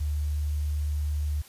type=tone with quantisation; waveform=sine; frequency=74.3 Hz; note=D2; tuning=21 cents sharp; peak=-25 dBFS; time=0-1.42 s; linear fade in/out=10 ms; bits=9; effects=white hiss -52 dBFS RMS until 1.48 s + resampled to 32000 Hz